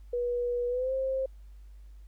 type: tone with pitch glide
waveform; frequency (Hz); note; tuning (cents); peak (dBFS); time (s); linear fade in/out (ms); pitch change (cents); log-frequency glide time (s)
sine; 485.3 to 529.2; B4 to C5; -30 to +20; -27; 0.13-1.26; 5; +150; 0.68-0.93
effects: added 50 Hz sine -46 dBFS peak until 2.07 s + pink hiss -71 dBFS RMS until 2.07 s